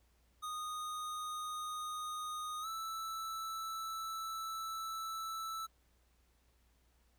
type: tone with pitch glide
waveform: square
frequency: 1237 to 1318.1 Hz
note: D#6 to E6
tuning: -10 to -1 cents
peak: -40 dBFS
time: 0.42-5.67 s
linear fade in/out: 20 ms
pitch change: +109 cents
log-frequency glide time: 2.61-2.67 s
effects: added 60 Hz sine -70 dBFS peak until 7.18 s + pink hiss -75 dBFS RMS until 7.18 s